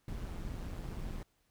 brown noise with amplitude modulation, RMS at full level -38 dBFS, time 0.08-1.23 s, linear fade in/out 2 ms, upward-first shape sine, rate 176 Hz, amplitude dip 60%, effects pink hiss -75 dBFS RMS until 1.5 s

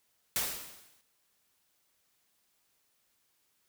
white noise with exponential decay, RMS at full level -29 dBFS, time 0.36-1.01 s, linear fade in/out 0 ms, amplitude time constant 140 ms, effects white hiss -74 dBFS RMS until 3.68 s

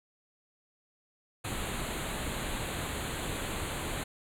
pink band-stop noise, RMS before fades -35 dBFS, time 1.44-4.04 s, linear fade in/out 10 ms, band 4300 to 6700 Hz, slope 96 dB/octave, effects low-pass 11000 Hz 12 dB/octave

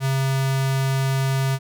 square tone with notch filter, 134.5 Hz, C3, 48 cents sharp, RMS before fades -21 dBFS, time 0-1.59 s, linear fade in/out 50 ms, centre 310 Hz, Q 0.93, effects none

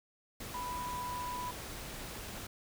sine tone in noise, 988 Hz, B5, in tune, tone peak -37 dBFS, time 0.54-1.51 s, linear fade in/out 5 ms, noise pink, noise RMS -44 dBFS, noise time 0.4-2.47 s, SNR +4 dB, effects none

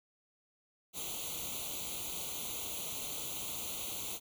white noise with comb filter, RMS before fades -40 dBFS, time 0.93-4.2 s, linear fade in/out 50 ms, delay 0.29 ms, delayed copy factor +1, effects none

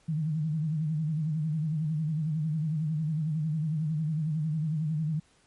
sine tone with vibrato, 155.56 Hz, D#3, in tune, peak -26 dBFS, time 0.08-5.2 s, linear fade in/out 10 ms, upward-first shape sine, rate 11 Hz, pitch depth 86 cents each way, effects pink hiss -64 dBFS RMS until 5.46 s + MP3 48 kbps

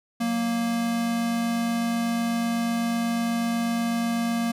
square tone pair together, 185 / 233.1 Hz, F#3 / A#3, 0 / 0 cents, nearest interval major third, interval 400 cents, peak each -35 / -24 dBFS, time 0.2-4.52 s, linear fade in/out 10 ms, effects resampled to 32000 Hz

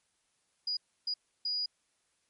sine tone bursts at uneven times, 4900 Hz, D#8, 27 cents flat, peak -30 dBFS, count 3, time 0.67-0.77 / 1.07-1.14 / 1.45-1.66 s, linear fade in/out 5 ms, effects white hiss -75 dBFS RMS until 2.29 s + MP3 48 kbps

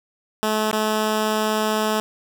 10% pulse tone with dropouts, 215.7 Hz, A3, 34 cents flat, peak -11 dBFS, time 0.43-2 s, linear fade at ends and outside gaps 0 ms, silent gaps 0.713-0.729 s, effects none

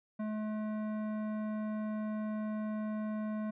triangle tone with hard clipping, 214.4 Hz, A3, 45 cents flat, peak -36 dBFS, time 0.19-3.51 s, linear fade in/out 10 ms, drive 17 dB, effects resampled to 8000 Hz

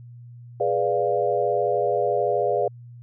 sine chord, G# diminished seventh, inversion none, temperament equal, 415.3 / 493.9 / 587.3 / 698.5 Hz, G#4 / B4 / D5 / F5, 0 / 0 / 0 / 0 cents, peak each -25 dBFS, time 0.6-2.68 s, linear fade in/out 5 ms, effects added 120 Hz sine -40 dBFS peak until 3.02 s

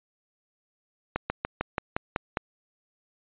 slowing click train, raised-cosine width 0.5 ms, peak -11 dBFS, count 8, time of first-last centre 1.16-2.372 s, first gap 140 ms, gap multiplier 1.07, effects resampled to 8000 Hz

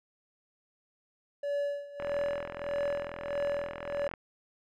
triangle tone with tremolo, 572 Hz, D5, 46 cents flat, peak -26 dBFS, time 1.43-4.08 s, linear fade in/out 5 ms, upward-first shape sine, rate 1.6 Hz, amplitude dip 85%
click train, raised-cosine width 0.5 ms, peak -23 dBFS, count 91, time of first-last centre 2-4.138 s, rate 42.1 Hz
effects none

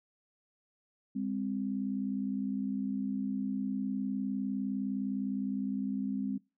sine tone pair together, 201.9 / 261.6 Hz, G#3 / C4, -49 / 0 cents, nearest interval major third, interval 449 cents, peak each -34 / -34 dBFS, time 1.15-6.38 s, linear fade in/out 10 ms, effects noise-tail reverb RT60 0.3 s tail -24 dB re dry

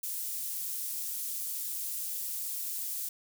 pink high-pass noise, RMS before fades -36 dBFS, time 0.03-3.09 s, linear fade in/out 5 ms, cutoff 11000 Hz, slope 12 dB/octave, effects none

